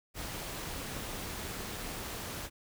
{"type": "noise with amplitude modulation", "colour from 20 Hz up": "pink", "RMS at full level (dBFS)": -38, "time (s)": [0.14, 2.5], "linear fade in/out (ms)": 50, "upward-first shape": "sine", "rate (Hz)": 223, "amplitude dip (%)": 45, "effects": []}